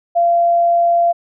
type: tone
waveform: sine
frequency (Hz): 687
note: F5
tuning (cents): -29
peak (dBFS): -10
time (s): 0.15-1.13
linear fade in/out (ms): 20
effects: none